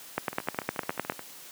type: two click trains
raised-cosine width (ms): 0.5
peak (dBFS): -11 / -22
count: 10 / 13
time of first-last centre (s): 0.18-1.098 / 0.33-1.193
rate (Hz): 9.8 / 13.9
effects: white hiss -47 dBFS RMS until 1.51 s + high-pass 150 Hz 12 dB/octave